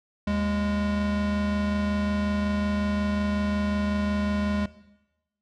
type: tone pair together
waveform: square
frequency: 77.09 / 205.8 Hz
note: D#2 / G#3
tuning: -15 / -16 cents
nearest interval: octave + perfect fourth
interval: 1699 cents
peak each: -31 / -25 dBFS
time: 0.27-4.66 s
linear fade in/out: 5 ms
effects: noise-tail reverb RT60 1.0 s tail -18 dB re dry + low-pass 4000 Hz 12 dB/octave